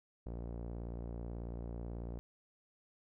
sawtooth tone with low-pass filter, 58.27 Hz, A#1, in tune, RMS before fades -43 dBFS, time 0.26-2.19 s, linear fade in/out 0 ms, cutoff 580 Hz, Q 1.1, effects none

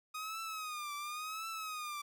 sawtooth tone with vibrato, 1244.5 Hz, D#6, in tune, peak -36 dBFS, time 0.14-2.02 s, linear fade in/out 10 ms, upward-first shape triangle, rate 0.93 Hz, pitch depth 120 cents each way, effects none

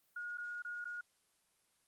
sine tone with dropouts, 1438 Hz, F#6, 50 cents flat, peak -40 dBFS, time 0.16-1.01 s, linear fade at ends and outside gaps 5 ms, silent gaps 0.374-0.381 / 0.622-0.648 / 0.844-0.853 s, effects white hiss -75 dBFS RMS until 1.87 s + Opus 24 kbps

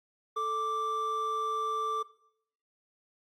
triangle tone pair together, 440 / 1174.7 Hz, A4 / D6, 0 / 0 cents, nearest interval octave + perfect fourth, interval 1700 cents, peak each -35 / -28 dBFS, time 0.36-2.03 s, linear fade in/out 10 ms, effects noise-tail reverb RT60 0.7 s tail -19 dB re dry + Opus 48 kbps

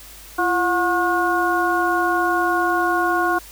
harmonic tone with a mistuned harmonic, 361 Hz, F#4, 43 cents flat, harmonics 1 / 2 / 3 / 4, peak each -22 / -22 / -22 / -22 dBFS, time 0.38-3.39 s, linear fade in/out 10 ms, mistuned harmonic 1, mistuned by -97 cents, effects added 50 Hz sine -45 dBFS peak until 3.51 s + white hiss -42 dBFS RMS until 3.51 s

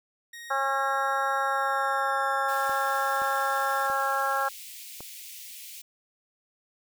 sawtooth tone with pitch glide, 1874 to 1786.3 Hz, A#6 to A6, +9 to +26 cents, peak -37 dBFS, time 0.33-3.87 s, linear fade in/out 5 ms, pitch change -83 cents, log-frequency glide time 1.39-2.28 s
harmonic tone, 272.1 Hz, C#4, 32 cents flat, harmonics 2 / 3 / 4 / 5 / 6, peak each -33 / -29 / -31 / -29 / -32 dBFS, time 0.5-4.49 s, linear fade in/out 10 ms
white high-pass noise, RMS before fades -43 dBFS, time 2.48-5.82 s, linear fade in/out 10 ms, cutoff 2100 Hz, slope 48 dB/octave
clicks, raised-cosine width 1 ms, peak -27 dBFS, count 4, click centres 2.695 / 3.219 / 3.9 / 5.006 s
effects none

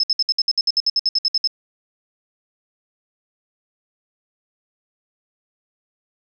sine tone bursts, 5210 Hz, E8, 21 cents flat, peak -14 dBFS, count 16, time 0-1.474 s, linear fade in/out 2 ms, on 34 ms, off 62 ms, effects none

